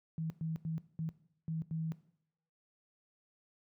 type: tone bursts at uneven times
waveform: sine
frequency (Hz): 160.9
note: E3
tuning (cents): -42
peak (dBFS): -34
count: 6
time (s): 0.18-0.3 / 0.41-0.56 / 0.65-0.78 / 0.99-1.09 / 1.48-1.62 / 1.71-1.92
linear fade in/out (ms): 0
effects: noise-tail reverb RT60 0.7 s tail -17 dB re dry + high-pass 80 Hz 12 dB/octave